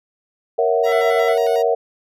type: chord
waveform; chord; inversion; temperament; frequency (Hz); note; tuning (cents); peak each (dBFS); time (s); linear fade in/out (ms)
sine; F# dominant seventh; first; equal; 466.2 / 554.4 / 659.3 / 740; A#4 / C#5 / E5 / F#5; 0 / 0 / 0 / 0; -17 / -22 / -20 / -22; 0.58-1.75; 10
type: tone with vibrato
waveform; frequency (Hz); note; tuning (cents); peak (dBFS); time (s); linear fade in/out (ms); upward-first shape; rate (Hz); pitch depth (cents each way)
10% pulse; 830.6; G#5; 0; -24; 0.83-1.63; 20; square; 5.5; 220
type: harmonic tone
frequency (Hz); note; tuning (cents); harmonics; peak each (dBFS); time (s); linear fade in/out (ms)
668; E5; +23; 1 / 2 / 3 / 5; -25 / -27 / -25 / -36; 0.85-1.36; 50
effects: none